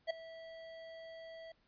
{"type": "tone with ADSR envelope", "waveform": "square", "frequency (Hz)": 654, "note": "E5", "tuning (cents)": -14, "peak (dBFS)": -31, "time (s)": [0.07, 1.52], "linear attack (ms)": 33, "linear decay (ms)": 7, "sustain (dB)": -18, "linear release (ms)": 4, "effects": ["pink hiss -74 dBFS RMS until 1.67 s", "resampled to 11025 Hz"]}